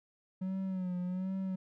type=tone with vibrato; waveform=triangle; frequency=185 Hz; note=F#3; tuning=in tune; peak=-31 dBFS; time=0.41-1.56 s; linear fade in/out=10 ms; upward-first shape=sine; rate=1.3 Hz; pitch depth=59 cents each way; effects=none

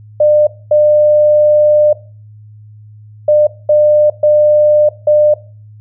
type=tone bursts at uneven times; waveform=sine; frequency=600 Hz; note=D5; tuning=37 cents sharp; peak=-5 dBFS; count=6; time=0.2-0.47 / 0.71-1.93 / 3.28-3.47 / 3.69-4.1 / 4.23-4.89 / 5.07-5.34 s; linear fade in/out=5 ms; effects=noise-tail reverb RT60 0.4 s tail -19 dB re dry + added 106 Hz sine -34 dBFS peak until 5.8 s

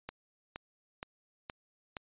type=click train; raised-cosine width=0.3 ms; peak=-23 dBFS; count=5; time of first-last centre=0.09-1.968 s; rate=2.13 Hz; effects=resampled to 8000 Hz

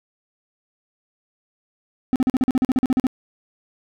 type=tone bursts; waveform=triangle; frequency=256.9 Hz; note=C4; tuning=32 cents flat; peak=-12 dBFS; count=14; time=2.13-3.068 s; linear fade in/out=0 ms; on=28 ms; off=42 ms; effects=none

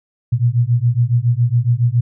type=beating tone pair; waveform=sine; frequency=116.54 / 123.74 Hz; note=A#2 / B2; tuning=0 / +4 cents; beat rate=7.2 Hz; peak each=-15 dBFS; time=0.32-2.01 s; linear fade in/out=10 ms; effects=none

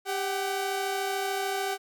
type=tone pair together; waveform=sawtooth; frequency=395.3 / 757 Hz; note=G4 / F#5; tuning=+15 / +39 cents; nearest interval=major seventh; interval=1124 cents; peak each=-27 dBFS; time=0.05-1.78 s; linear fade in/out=50 ms; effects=none

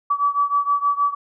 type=beating tone pair; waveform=sine; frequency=1145 / 1151.4 Hz; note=D6 / D6; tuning=-44 / -35 cents; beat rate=6.4 Hz; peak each=-19 / -21 dBFS; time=0.1-1.15 s; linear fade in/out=10 ms; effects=none

